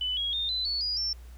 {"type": "tone with pitch steps", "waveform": "sine", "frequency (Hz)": [2996, 3305, 3646, 4022, 4437, 4895, 5400], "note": ["F#7", "G#7", "A#7", "B7", "C#8", "D#8", "E8"], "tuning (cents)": [21, -9, -39, 31, 1, -29, 41], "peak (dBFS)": -27, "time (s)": [0.01, 1.13], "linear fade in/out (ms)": 2, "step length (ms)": 160, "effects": ["added 60 Hz sine -43 dBFS peak until 1.37 s", "pink hiss -59 dBFS RMS until 1.37 s"]}